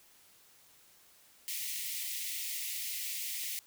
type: high-pass noise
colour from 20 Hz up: white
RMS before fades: -38 dBFS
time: 1.48-3.59 s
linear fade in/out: 0 ms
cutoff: 1900 Hz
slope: 96 dB/octave
effects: white hiss -62 dBFS RMS until 3.66 s